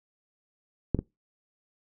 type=clicks; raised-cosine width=3 ms; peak=-9 / -15 dBFS; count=2; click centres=0.947 / 0.99 s; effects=noise-tail reverb RT60 0.2 s tail -21 dB re dry